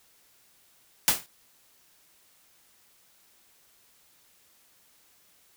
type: noise with exponential decay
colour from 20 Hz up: white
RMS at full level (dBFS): -17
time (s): 1.08-1.26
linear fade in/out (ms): 0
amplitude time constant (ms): 39
effects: white hiss -62 dBFS RMS until 5.56 s